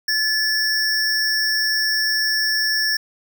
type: tone pair together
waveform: square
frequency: 1729 / 5489 Hz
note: A6 / F8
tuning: -31 / -31 cents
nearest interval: octave + minor sixth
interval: 2000 cents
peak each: -21 dBFS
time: 0.08-2.97 s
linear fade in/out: 5 ms
effects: 9-bit